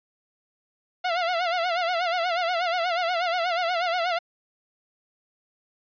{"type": "tone with vibrato", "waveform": "sawtooth", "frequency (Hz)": 698, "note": "F5", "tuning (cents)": -1, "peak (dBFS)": -19, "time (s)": [1.04, 4.19], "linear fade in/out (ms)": 10, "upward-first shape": "sine", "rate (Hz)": 8.3, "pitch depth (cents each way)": 96, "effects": ["resampled to 11025 Hz"]}